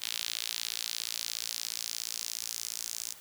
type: tone with high-pass filter sweep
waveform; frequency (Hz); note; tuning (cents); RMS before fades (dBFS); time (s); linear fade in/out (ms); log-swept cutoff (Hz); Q
sawtooth; 57; A#1; -38; -37; 0.01-3.14; 20; 3600 to 6200; 1.8
effects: white hiss -52 dBFS RMS until 3.2 s